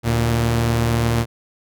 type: tone pair together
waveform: sawtooth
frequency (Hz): 74.95 / 116.54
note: D2 / A#2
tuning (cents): +36 / 0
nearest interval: minor sixth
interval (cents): 764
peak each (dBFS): -20 / -13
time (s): 0.03-1.26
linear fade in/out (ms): 50
effects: none